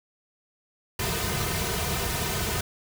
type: noise with comb filter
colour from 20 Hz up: pink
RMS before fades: -28 dBFS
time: 0.99-2.61 s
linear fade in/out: 5 ms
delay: 3.6 ms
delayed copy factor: -0.8
effects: none